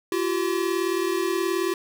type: tone pair together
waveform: square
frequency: 342.4 / 381.1 Hz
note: F4 / G4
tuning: -34 / -49 cents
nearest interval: major second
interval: 185 cents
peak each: -26 dBFS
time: 0.12-1.74 s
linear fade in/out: 2 ms
effects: none